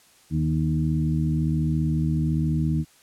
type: harmonic tone with a mistuned harmonic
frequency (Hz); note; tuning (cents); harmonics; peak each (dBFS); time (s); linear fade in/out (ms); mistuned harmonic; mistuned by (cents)
77.78; D#2; 0; 1 / 2 / 3 / 4; -28 / -22 / -29 / -30; 0.3-2.85; 50; 3; +25
effects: white hiss -56 dBFS RMS until 3.02 s + low-pass 11000 Hz 12 dB/octave